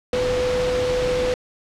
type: tone in noise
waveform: sine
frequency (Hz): 500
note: B4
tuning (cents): +21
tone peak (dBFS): -19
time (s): 0.13-1.34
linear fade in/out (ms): 2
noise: pink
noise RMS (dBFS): -27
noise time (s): 0.13-1.34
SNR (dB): +5
effects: low-pass 5000 Hz 12 dB/octave